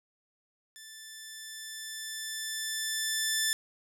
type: tone with level ramp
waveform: 10% pulse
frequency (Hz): 1760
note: A6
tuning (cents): 0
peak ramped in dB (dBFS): -38 to -17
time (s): 0.76-3.53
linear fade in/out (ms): 0
effects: none